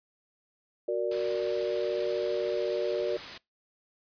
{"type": "chord", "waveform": "sine", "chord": "Gb augmented", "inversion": "none", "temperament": "equal", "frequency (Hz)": [370, 466.2, 587.3], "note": ["Gb4", "Bb4", "D5"], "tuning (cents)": [0, 0, 0], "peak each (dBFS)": -31, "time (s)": [0.88, 3.17], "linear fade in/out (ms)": 5}
{"type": "noise", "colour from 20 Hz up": "white", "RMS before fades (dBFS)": -40, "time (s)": [1.11, 3.38], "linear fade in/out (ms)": 5}
{"effects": ["noise-tail reverb RT60 0.2 s tail -23 dB re dry", "resampled to 11025 Hz"]}